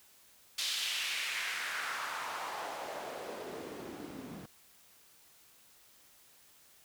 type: noise with band-pass filter sweep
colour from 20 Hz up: white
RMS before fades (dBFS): -39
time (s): 0.58-4.46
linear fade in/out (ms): 5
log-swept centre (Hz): 3900 to 200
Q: 2
effects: white hiss -62 dBFS RMS until 6.84 s